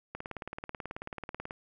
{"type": "click train", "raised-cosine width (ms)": 0.5, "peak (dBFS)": -23, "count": 26, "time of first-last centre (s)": [0.15, 1.509], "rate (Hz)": 18.4, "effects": []}